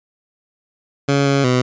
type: tone with pitch steps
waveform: 15% pulse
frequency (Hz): 140.3 / 139.1 / 125.8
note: C#3 / C#3 / B2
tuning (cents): +21 / +6 / +32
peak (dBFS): -7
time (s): 1.08-1.62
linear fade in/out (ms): 10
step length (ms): 180
effects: resampled to 16000 Hz